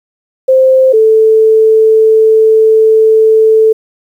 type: tone pair in turn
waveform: sine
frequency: 523.3 / 440 Hz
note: C5 / A4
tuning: 0 / 0 cents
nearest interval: minor third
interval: 300 cents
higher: first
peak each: -3 dBFS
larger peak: neither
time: 0.48-0.93 / 0.93-3.73 s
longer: second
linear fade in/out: 10 ms
effects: 7-bit